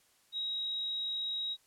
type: tone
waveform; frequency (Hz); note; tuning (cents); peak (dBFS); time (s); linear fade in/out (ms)
sine; 3814; A#7; +39; -33; 0.32-1.57; 50
effects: white hiss -68 dBFS RMS until 1.66 s + low-pass 12000 Hz 12 dB/octave